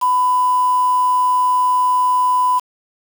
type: tone with quantisation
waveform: sine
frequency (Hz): 1000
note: B5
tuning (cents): +21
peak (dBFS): -12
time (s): 0.01-2.6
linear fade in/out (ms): 20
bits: 5
effects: none